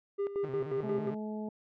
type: tone with tremolo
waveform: triangle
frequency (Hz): 400.7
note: G4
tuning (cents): +38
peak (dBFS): -27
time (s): 0.18-1.11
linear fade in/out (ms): 20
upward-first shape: square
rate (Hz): 5.6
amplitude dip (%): 70
type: tone with vibrato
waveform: sawtooth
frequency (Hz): 141.4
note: C#3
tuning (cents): +35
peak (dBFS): -36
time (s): 0.43-1.15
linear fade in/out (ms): 10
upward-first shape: square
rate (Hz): 8.8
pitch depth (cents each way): 130
type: harmonic tone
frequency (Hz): 214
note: A3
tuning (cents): -48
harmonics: 1 / 2 / 3 / 4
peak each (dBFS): -36 / -42 / -46 / -48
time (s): 0.83-1.49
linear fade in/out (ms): 5
effects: low-pass 2000 Hz 12 dB/octave